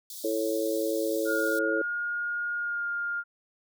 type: high-pass noise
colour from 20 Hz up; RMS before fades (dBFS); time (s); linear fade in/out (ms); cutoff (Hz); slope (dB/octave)
white; -41; 0.1-1.59; 2; 3400; 96
type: chord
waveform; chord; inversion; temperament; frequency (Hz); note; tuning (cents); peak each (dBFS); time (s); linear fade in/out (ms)
sine; A major; second; just; 330 / 440 / 550; E4 / A4 / C#5; +2 / 0 / -14; -30; 0.24-1.82; 5
type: tone with pitch glide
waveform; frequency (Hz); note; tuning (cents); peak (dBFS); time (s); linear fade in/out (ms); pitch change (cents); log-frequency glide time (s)
sine; 1426 to 1408; F6 to F6; +36 to +14; -28; 1.25-3.24; 50; -22; 2.58-2.87
effects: none